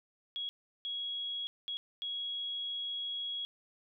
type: tone bursts at uneven times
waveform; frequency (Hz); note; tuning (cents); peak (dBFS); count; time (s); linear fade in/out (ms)
sine; 3322; G#7; 0; -35; 4; 0.36-0.49 / 0.85-1.47 / 1.68-1.77 / 2.02-3.45; 0
effects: none